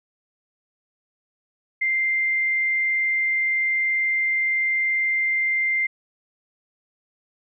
sine tone, 2093 Hz, C7, in tune, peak -19 dBFS, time 1.81-5.87 s, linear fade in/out 10 ms, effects none

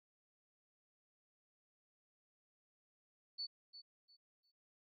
sine tone with echo, 4469 Hz, C#8, 13 cents sharp, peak -40 dBFS, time 3.38-3.47 s, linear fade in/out 20 ms, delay 350 ms, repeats 3, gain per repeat -12 dB, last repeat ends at 4.52 s, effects none

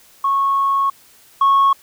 sine tone pair in turn, 1100 / 1100 Hz, C#6 / C#6, -14 / -14 cents, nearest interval unison, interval 0 cents, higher neither, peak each -13 / -8 dBFS, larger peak second, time 0.24-0.9 / 1.41-1.73 s, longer first, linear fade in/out 5 ms, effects tanh soft clip ceiling -8 dBFS + white hiss -49 dBFS RMS until 1.82 s

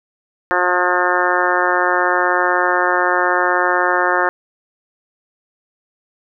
harmonic tone, 179.2 Hz, F3, 45 cents sharp, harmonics 2 / 3 / 4 / 5 / 6 / 7 / 8 / 9 / 10, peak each -22 / -22 / -22 / -22 / -22 / -22 / -22 / -22 / -22 dBFS, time 0.51-4.29 s, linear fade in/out 0 ms, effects none

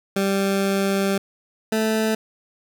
20% pulse tone pair in turn, 196 / 219.4 Hz, G3 / A3, 0 / -5 cents, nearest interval major second, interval 195 cents, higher second, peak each -14 dBFS, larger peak neither, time 0.16-1.18 / 1.72-2.15 s, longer first, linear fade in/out 5 ms, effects none

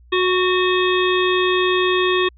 harmonic tone with a mistuned harmonic, 365.8 Hz, F#4, 20 cents flat, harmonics 1 / 3 / 5 / 7 / 9 / 10, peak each -17 / -22 / -24 / -25 / -27 / -27 dBFS, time 0.12-2.29 s, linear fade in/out 10 ms, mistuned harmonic 3, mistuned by +21 cents, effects added 60 Hz sine -45 dBFS peak until 2.37 s

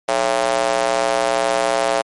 square tone with high-pass filter, 61.2 Hz, B1, 15 cents flat, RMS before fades -18 dBFS, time 0.08-2.02 s, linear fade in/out 10 ms, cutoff 620 Hz, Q 2.9, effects MP3 48 kbps

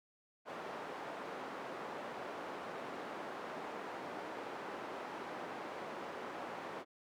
white band-pass noise, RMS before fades -45 dBFS, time 0.45-6.85 s, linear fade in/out 50 ms, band 270 to 1000 Hz, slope 12 dB/octave, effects none

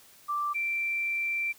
sine tone pair in turn, 1174.7 / 2349 Hz, D6 / D7, 0 / 0 cents, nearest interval octave, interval 1200 cents, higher second, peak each -27 dBFS, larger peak neither, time 0.28-0.54 / 0.54-1.53 s, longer second, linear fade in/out 20 ms, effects white hiss -56 dBFS RMS until 1.58 s

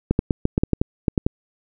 clicks, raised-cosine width 3 ms, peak -4 dBFS, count 11, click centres 0.11 / 0.191 / 0.308 / 0.454 / 0.579 / 0.635 / 0.733 / 0.815 / 1.082 / 1.178 / 1.265 s, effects none

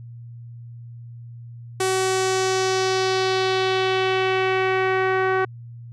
sawtooth tone with low-pass filter sweep, 377.6 Hz, F#4, 35 cents sharp, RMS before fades -21 dBFS, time 1.8-5.45 s, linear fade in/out 5 ms, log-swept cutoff 9100 to 1600 Hz, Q 2, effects added 118 Hz sine -36 dBFS peak until 5.92 s

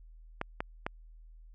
clicks, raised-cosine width 0.5 ms, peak -17 dBFS, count 3, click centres 0.414 / 0.605 / 0.865 s, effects added 40 Hz sine -50 dBFS peak until 1.54 s

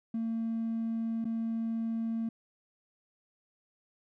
triangle tone with dropouts, 226.8 Hz, A#3, 47 cents flat, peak -27 dBFS, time 0.14-2.29 s, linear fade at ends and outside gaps 5 ms, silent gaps 1.244-1.252 s, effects tanh soft clip ceiling -26 dBFS

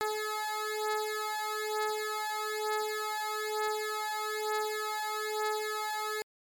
15% pulse beating tone pair, 427.3 / 428.4 Hz, G#4 / A4, +49 / -46 cents, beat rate 1.1 Hz, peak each -28 dBFS, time 0.01-6.22 s, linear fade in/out 0 ms, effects MP3 96 kbps

